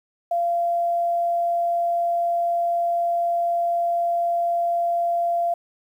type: tone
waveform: sine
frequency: 688 Hz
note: F5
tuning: 26 cents flat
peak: -19 dBFS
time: 0.31-5.54 s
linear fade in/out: 5 ms
effects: 9-bit